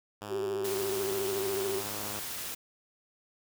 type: tone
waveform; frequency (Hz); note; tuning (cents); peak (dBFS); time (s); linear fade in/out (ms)
5% pulse; 103.6; G#2; -4; -28; 0.21-2.2; 10
type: tone with vibrato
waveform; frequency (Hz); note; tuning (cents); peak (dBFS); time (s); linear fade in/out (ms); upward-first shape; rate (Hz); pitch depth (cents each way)
sine; 389.7; G4; -10; -30; 0.28-1.83; 50; sine; 14; 53
type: noise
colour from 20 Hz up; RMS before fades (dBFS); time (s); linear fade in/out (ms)
white; -38; 0.64-2.55; 10
effects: none